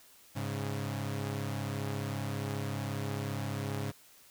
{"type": "tone pair together", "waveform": "sawtooth", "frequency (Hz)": [102.6, 137.34], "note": ["G#2", "C#3"], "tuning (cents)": [-21, -16], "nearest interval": "perfect fourth", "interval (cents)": 505, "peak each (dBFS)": [-32, -33], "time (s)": [0.35, 3.92], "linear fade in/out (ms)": 20, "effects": ["white hiss -59 dBFS RMS until 4.3 s"]}